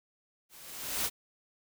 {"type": "noise with level ramp", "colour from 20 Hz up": "white", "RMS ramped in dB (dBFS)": [-55, -28], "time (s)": [0.49, 1.1], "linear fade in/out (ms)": 50, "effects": []}